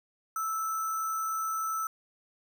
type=tone with sample-and-hold; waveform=sine; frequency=1318.5 Hz; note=E6; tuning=in tune; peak=-29 dBFS; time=0.36-1.87 s; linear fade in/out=2 ms; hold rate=7350 Hz; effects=none